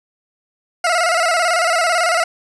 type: tone with vibrato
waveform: 20% pulse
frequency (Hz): 682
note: F5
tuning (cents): -41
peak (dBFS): -9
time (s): 0.84-2.24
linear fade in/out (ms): 5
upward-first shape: square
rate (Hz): 18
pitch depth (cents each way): 71
effects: resampled to 24000 Hz + 7-bit